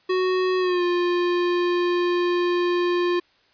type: tone with pitch glide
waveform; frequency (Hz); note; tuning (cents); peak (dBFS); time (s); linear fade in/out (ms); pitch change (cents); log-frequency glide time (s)
square; 370 to 352.5; F#4 to F4; 0 to +16; -20; 0.09-3.2; 10; -84; 0.59-0.83
effects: white hiss -60 dBFS RMS until 3.53 s + resampled to 11025 Hz